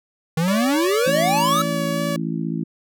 square exponential sweep, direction up, 155.9 to 1330 Hz, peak -18 dBFS, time 0.37-1.62 s, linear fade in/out 5 ms
sawtooth tone with vibrato, 569 Hz, C#5, 45 cents sharp, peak -20 dBFS, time 0.48-2.16 s, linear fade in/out 0 ms, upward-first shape sine, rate 2.7 Hz, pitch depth 15 cents each way
harmonic tone, 55.4 Hz, A1, 13 cents sharp, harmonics 3 / 4 / 5 / 6, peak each -25 / -27 / -29 / -31 dBFS, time 1.06-2.64 s, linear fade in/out 10 ms
effects none

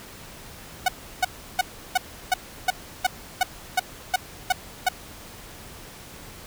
sawtooth tone bursts, 740 Hz, F#5, in tune, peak -13 dBFS, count 12, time 0.86-4.888 s, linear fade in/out 5 ms, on 24 ms, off 340 ms, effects pink hiss -43 dBFS RMS until 6.46 s

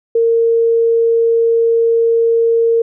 sine tone, 460 Hz, A#4, 23 cents flat, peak -9 dBFS, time 0.15-2.82 s, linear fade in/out 5 ms, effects none

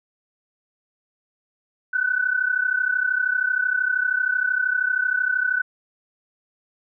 sine tone pair together, 1483.1 / 1516 Hz, F#6 / F#6, +4 / +42 cents, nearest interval unison, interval 38 cents, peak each -22 dBFS, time 1.93-5.62 s, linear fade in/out 10 ms, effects none

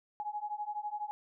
sine beating tone pair, 830.6 / 842.6 Hz, G#5 / G#5, 0 / +25 cents, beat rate 12 Hz, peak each -39 / -38 dBFS, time 0.2-1.11 s, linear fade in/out 0 ms, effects none

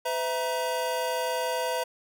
square tone cluster, 507 / 657 / 946 Hz, B4 / E5 / A#5, +45 / -6 / +25 cents, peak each -31 / -33 / -32 dBFS, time 0.05-1.84 s, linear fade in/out 10 ms, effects none

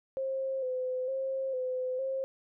sine tone with vibrato, 521 Hz, C5, 7 cents flat, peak -30 dBFS, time 0.17-2.24 s, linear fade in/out 0 ms, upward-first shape square, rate 1.1 Hz, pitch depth 38 cents each way, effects none

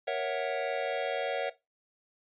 square chord, F# dominant seventh, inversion first, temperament equal with one note detuned, 470.8 / 554.4 / 659.3 / 740 Hz, A#4 / C#5 / E5 / F#5, +17 / 0 / 0 / 0 cents, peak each -37 / -34 / -36 / -36 dBFS, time 0.07-1.5 s, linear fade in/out 10 ms, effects noise-tail reverb RT60 0.2 s tail -17 dB re dry + resampled to 8000 Hz

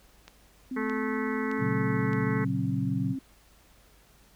click train, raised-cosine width 0.2 ms, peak -27 dBFS, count 4, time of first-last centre 0.28-2.132 s, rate 1.62 Hz
sine tone with pitch glide, 257.8 to 267.4 Hz, C4 to C4, -26 to +38 cents, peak -31 dBFS, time 0.71-3.19 s, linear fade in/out 5 ms, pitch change +64 cents, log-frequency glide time 1.45-1.54 s
harmonic tone, 217.6 Hz, A3, 19 cents flat, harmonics 1 / 2 / 4 / 5 / 6 / 7 / 8 / 9 / 10, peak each -34 / -33 / -42 / -39 / -42 / -40 / -45 / -38 / -45 dBFS, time 0.76-2.45 s, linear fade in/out 10 ms
sine chord, F# major, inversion first, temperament equal with one note detuned, 117.01 / 138.59 / 185 Hz, A#2 / C#3 / F#3, +7 / 0 / 0 cents, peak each -31 dBFS, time 1.58-3.16 s, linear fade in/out 50 ms
effects added 50 Hz sine -60 dBFS peak until 4.35 s + pink hiss -60 dBFS RMS until 4.35 s

